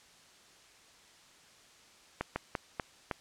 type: slowing click train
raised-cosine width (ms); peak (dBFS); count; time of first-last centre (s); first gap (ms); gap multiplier
0.5; -17; 5; 2.21-3.112; 150; 1.28
effects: white hiss -59 dBFS RMS until 3.2 s + low-pass 7000 Hz 12 dB/octave